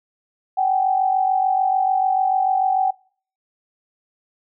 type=tone pair together; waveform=sine; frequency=758 / 804.8 Hz; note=F#5 / G5; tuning=+42 / +45 cents; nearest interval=minor second; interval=103 cents; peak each=-17 / -23 dBFS; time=0.57-2.91 s; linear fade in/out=10 ms; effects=noise-tail reverb RT60 0.5 s tail -25 dB re dry